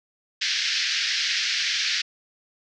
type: band-pass noise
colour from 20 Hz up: white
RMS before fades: -25 dBFS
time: 0.41-2.02 s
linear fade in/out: 10 ms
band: 1600 to 5600 Hz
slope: 48 dB/octave
effects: none